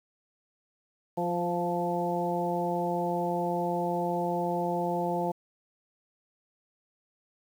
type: harmonic tone with a mistuned harmonic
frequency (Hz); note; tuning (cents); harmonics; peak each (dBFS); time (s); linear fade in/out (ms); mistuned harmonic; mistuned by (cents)
174.61; F3; 0; 1 / 2 / 3 / 4 / 5; -33 / -33 / -33 / -33 / -33; 1.17-5.32; 10; 3; -17
effects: 9-bit